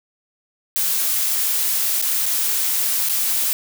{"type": "noise with dropouts", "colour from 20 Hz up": "blue", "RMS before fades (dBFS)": -20, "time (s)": [0.76, 3.53], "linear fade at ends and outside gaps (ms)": 0, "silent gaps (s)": [[2.015, 2.024], [2.257, 2.263], [3.088, 3.095]], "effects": []}